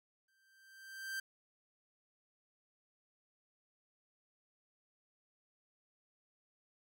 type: tone with exponential growth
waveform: 45% pulse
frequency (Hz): 1568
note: G6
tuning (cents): 0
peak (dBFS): -37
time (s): 0.28-1.2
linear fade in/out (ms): 5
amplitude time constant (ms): 200
effects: none